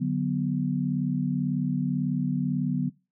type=chord; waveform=sine; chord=B minor; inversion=first; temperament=equal; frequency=146.83 / 185 / 246.9 Hz; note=D3 / F#3 / B3; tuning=0 / 0 / 0 cents; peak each=-28 dBFS; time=0-2.9 s; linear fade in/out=20 ms; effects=noise-tail reverb RT60 0.3 s tail -23 dB re dry